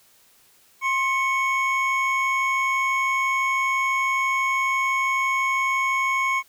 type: tone pair together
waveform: triangle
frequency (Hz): 1059.1 / 2217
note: C6 / C#7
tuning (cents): +21 / 0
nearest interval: octave + minor second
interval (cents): 1279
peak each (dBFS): -21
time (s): 0.81-6.43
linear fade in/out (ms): 50
effects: white hiss -57 dBFS RMS until 6.48 s